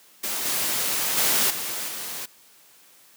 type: noise with level steps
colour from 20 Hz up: white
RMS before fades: -28 / -25 / -21 / -30 / -33 dBFS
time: 0.23-2.26 s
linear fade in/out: 10 ms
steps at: 0.45 / 1.17 / 1.5 / 1.88 s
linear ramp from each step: 5 ms
effects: white hiss -54 dBFS RMS until 3.16 s + high-pass 150 Hz 12 dB/octave